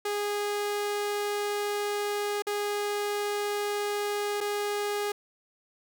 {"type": "tone with dropouts", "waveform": "sawtooth", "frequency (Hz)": 411.9, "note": "G#4", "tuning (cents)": -14, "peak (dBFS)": -24, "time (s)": [0.05, 5.12], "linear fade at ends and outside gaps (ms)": 5, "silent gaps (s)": [[2.422, 2.468], [4.406, 4.41]], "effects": []}